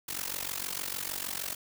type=noise with amplitude modulation; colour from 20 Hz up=white; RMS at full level=-32 dBFS; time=0.08-1.55 s; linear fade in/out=10 ms; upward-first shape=sine; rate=46.5 Hz; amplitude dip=90%; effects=none